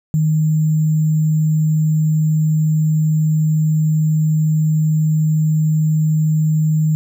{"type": "tone with sample-and-hold", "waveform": "sine", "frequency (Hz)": 155.56, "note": "D#3", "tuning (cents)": 0, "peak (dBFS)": -12, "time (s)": [0.14, 6.95], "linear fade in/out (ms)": 0, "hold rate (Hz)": 7350, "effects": []}